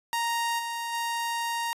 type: tone with level steps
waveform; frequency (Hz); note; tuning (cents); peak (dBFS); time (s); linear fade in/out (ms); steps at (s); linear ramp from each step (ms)
sawtooth; 932.3; A#5; 0; -22 / -27 / -24; 0.13-1.73; 0; 0.58 / 0.92; 20
effects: resampled to 32000 Hz